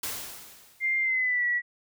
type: noise with exponential decay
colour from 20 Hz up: white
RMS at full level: -31 dBFS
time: 0.03-1.09 s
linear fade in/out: 5 ms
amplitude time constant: 230 ms
type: tone with pitch glide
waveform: sine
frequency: 2102 to 1938.7 Hz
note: C7 to B6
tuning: +7 to -33 cents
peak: -23 dBFS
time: 0.8-1.62 s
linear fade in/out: 50 ms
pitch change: -140 cents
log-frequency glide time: 1.01-1.46 s
effects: none